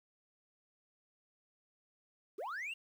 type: linear sweep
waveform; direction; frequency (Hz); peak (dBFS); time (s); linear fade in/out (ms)
sine; up; 329.6 to 2868; -36; 2.38-2.74; 10
effects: tanh soft clip ceiling -38 dBFS + 11-bit